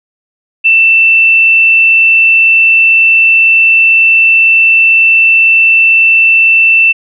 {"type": "tone", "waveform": "sine", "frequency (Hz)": 2671, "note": "E7", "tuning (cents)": 22, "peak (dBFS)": -3, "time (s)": [0.64, 6.93], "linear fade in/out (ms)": 20, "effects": []}